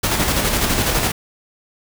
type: noise with tremolo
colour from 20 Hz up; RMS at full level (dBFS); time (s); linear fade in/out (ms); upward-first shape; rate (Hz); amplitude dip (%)
pink; -17; 0.03-1.12; 10; square; 12; 35
effects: none